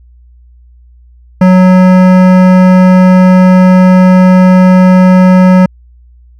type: tone with hard clipping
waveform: sine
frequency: 184.4 Hz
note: F#3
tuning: 6 cents flat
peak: -3 dBFS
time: 1.41-5.66 s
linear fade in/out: 5 ms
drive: 16 dB
effects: added 60 Hz sine -36 dBFS peak until 6.39 s